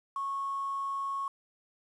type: tone with quantisation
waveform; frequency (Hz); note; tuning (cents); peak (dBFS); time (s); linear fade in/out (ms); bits
sine; 1100; C#6; -14; -31; 0.16-1.28; 2; 9
effects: resampled to 24000 Hz